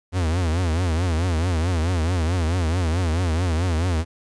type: tone with vibrato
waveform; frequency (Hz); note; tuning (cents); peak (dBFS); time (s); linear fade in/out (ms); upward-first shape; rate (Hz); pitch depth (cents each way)
45% pulse; 85.1; F2; -44; -19; 0.12-4.05; 50; triangle; 4.6; 180
effects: resampled to 22050 Hz + 10-bit